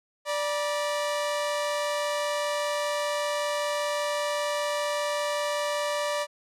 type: tone pair together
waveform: sawtooth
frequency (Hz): 587.3 / 963.8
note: D5 / B5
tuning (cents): 0 / -43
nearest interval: major sixth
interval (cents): 857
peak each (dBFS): -23 / -30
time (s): 0.25-6.27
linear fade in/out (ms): 50
effects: low-pass 10000 Hz 12 dB/octave